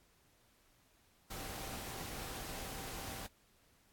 sine tone in noise, 778 Hz, G5, 13 cents flat, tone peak -55 dBFS, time 1.3-3.27 s, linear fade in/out 10 ms, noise pink, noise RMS -45 dBFS, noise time 1.3-3.27 s, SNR -13 dB, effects pink hiss -70 dBFS RMS until 3.92 s + AAC 64 kbps

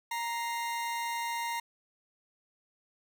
40% pulse tone pair together, 933.6 / 2093 Hz, A#5 / C7, +2 / 0 cents, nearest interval octave + major second, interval 1398 cents, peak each -32 / -39 dBFS, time 0.11-1.6 s, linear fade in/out 5 ms, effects none

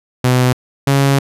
sawtooth tone pair in turn, 126.2 / 138.37 Hz, B2 / C#3, +38 / -3 cents, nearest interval major second, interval 159 cents, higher second, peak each -6 dBFS, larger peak neither, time 0.24-0.53 / 0.87-1.19 s, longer second, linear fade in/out 5 ms, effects resampled to 32000 Hz

